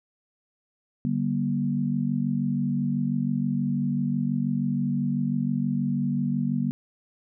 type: tone cluster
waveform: sine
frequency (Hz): 146.1 / 192.9 / 238.8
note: D3 / G3 / A#3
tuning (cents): -9 / -28 / +42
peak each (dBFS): -28 / -28 / -26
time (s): 1.05-6.71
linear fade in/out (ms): 0
effects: none

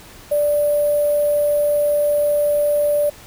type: tone with sample-and-hold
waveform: sine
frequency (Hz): 587.3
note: D5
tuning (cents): 0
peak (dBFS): -14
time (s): 0.31-3.1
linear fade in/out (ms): 10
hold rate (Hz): 11025
effects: pink hiss -42 dBFS RMS until 3.26 s

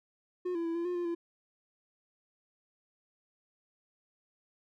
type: tone with pitch steps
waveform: triangle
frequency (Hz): 360.4 / 336.3 / 332 / 340.2 / 356.5 / 349.5 / 339.7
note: F#4 / E4 / E4 / F4 / F4 / F4 / F4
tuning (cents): -45 / +35 / +12 / -45 / +36 / +1 / -48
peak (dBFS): -29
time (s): 0.45-1.15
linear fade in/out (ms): 10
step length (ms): 100
effects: none

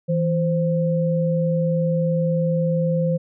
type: tone pair together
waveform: sine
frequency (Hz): 163.88 / 521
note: E3 / C5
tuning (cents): -10 / -7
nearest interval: octave + minor sixth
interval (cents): 2003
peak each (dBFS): -19 / -22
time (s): 0.08-3.18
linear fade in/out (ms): 20
effects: none

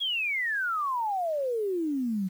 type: exponential sweep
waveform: sine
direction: down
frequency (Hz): 3380 to 180.2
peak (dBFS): -26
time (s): 0-2.29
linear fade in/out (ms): 20
effects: 9-bit

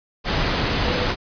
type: tone in noise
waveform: sine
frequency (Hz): 493.9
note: B4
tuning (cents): 0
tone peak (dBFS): -28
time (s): 0.83-1.1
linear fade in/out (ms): 50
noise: pink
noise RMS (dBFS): -21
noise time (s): 0.24-1.16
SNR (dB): -10
effects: resampled to 11025 Hz

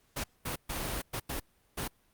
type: noise bursts at uneven times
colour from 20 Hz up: pink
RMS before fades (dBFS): -35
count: 6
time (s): 0.16-0.24 / 0.45-0.56 / 0.69-1.02 / 1.13-1.2 / 1.29-1.4 / 1.77-1.88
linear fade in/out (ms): 10
effects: pink hiss -69 dBFS RMS until 2.13 s + Opus 48 kbps

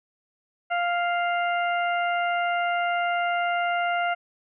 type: harmonic tone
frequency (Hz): 698.5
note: F5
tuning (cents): 0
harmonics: 1 / 2 / 3 / 4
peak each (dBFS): -24 / -28 / -32 / -36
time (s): 0.7-4.15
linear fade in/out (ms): 20
effects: none

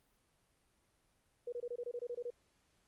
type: tone bursts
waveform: sine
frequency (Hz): 482.9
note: B4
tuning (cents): -39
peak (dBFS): -38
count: 11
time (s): 1.47-2.304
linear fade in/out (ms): 5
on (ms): 54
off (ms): 24
effects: pink hiss -75 dBFS RMS until 2.87 s + Opus 32 kbps

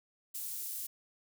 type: high-pass noise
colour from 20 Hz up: pink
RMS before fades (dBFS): -40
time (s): 0.34-0.87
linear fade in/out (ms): 10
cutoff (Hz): 11000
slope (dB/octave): 12
effects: none

